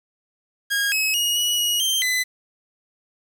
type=tone with pitch steps; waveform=sawtooth; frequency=1633 / 2565 / 2878 / 2923 / 2899 / 3146 / 2011 Hz; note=G#6 / E7 / F#7 / F#7 / F#7 / G7 / B6; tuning=-30 / -48 / -49 / -22 / -36 / +6 / +31 cents; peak=-16 dBFS; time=0.7-2.24 s; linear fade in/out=20 ms; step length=220 ms; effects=8-bit

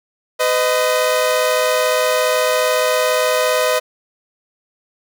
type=tone pair together; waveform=sawtooth; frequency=504.7 / 622.3 Hz; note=B4 / D#5; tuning=+38 / 0 cents; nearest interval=major third; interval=362 cents; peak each=-13 dBFS; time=0.39-3.8 s; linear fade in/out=20 ms; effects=none

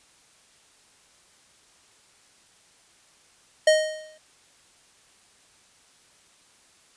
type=tone with exponential decay; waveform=square; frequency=622.3 Hz; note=D#5; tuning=in tune; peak=-13 dBFS; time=3.67-4.18 s; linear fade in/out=5 ms; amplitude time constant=110 ms; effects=white hiss -58 dBFS RMS until 6.96 s + resampled to 22050 Hz

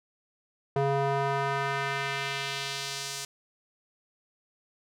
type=tone with band-pass filter sweep; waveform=square; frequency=138.59 Hz; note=C#3; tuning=in tune; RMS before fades=-30 dBFS; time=0.76-3.25 s; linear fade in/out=2 ms; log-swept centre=560 to 6800 Hz; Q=1.1; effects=none

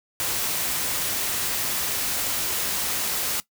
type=noise; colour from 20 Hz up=white; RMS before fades=-26 dBFS; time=0.2-3.4 s; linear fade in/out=0 ms; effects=noise-tail reverb RT60 0.1 s tail -18 dB re dry

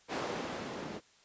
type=noise with low-pass filter sweep; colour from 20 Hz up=violet; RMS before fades=-39 dBFS; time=0.08-1.01 s; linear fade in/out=50 ms; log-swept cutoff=420 to 240 Hz; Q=0.79; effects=white hiss -64 dBFS RMS until 1.24 s + resampled to 16000 Hz

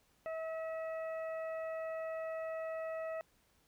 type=harmonic tone; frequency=645 Hz; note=E5; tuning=38 cents flat; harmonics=1 / 2 / 3 / 4; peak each=-38 / -49 / -51 / -57 dBFS; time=0.26-3.21 s; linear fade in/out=0 ms; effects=pink hiss -72 dBFS RMS until 3.67 s

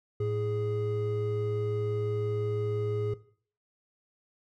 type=tone pair together; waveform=triangle; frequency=110 / 415.9 Hz; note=A2 / G#4; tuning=0 / +2 cents; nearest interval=octave + major seventh; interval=2302 cents; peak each=-28 dBFS; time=0.2-3.14 s; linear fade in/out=5 ms; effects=noise-tail reverb RT60 0.5 s tail -17 dB re dry

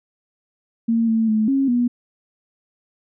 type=tone with pitch steps; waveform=sine; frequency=228.9 / 224 / 216.8 / 271.9 / 242.4 Hz; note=A#3 / A3 / A3 / C#4 / B3; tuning=-31 / +31 / -25 / -33 / -32 cents; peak=-15 dBFS; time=0.88-1.88 s; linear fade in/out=10 ms; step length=200 ms; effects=none

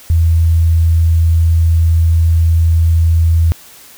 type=tone; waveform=sine; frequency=82.41 Hz; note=E2; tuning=in tune; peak=-7 dBFS; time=0.1-3.52 s; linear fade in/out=0 ms; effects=white hiss -39 dBFS RMS until 3.97 s

